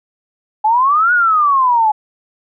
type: exponential two-way sweep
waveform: sine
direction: up then down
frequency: 840 to 1477 to 840 Hz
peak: -9 dBFS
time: 0.64-1.92 s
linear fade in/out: 10 ms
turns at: 1.13 s
effects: none